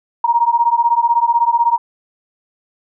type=beating tone pair; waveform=sine; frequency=932.3 / 948.3 Hz; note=A#5 / A#5; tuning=0 / +29 cents; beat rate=16 Hz; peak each=-14 dBFS; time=0.24-1.78 s; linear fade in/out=5 ms; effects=none